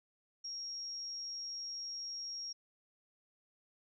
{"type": "tone", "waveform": "sine", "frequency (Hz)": 5588, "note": "F8", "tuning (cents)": 0, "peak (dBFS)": -40, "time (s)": [0.44, 2.53], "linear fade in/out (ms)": 10, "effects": []}